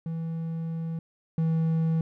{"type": "tone pair in turn", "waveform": "triangle", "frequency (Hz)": [163.8, 162.11], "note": ["E3", "E3"], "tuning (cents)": [-11, -29], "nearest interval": "unison", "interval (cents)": 18, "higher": "first", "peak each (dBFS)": [-27, -20], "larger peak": "second", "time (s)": [[0.06, 0.99], [1.38, 2.01]], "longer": "first", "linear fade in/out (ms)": 2, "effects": []}